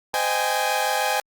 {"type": "chord", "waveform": "sawtooth", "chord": "Ab major seventh", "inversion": "first", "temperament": "equal with one note detuned", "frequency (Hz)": [514.3, 622.3, 784, 830.6], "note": ["C5", "Eb5", "G5", "Ab5"], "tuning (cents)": [-30, 0, 0, 0], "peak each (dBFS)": [-25, -25, -23, -20], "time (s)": [0.14, 1.2], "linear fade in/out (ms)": 0, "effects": ["Opus 48 kbps"]}